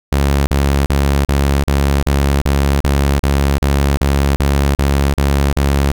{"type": "tone bursts", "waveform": "sawtooth", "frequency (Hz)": 69.8, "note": "C#2", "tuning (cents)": 13, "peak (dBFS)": -7, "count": 15, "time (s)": [0.12, 5.916], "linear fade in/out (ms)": 0, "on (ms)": 350, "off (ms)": 39, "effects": []}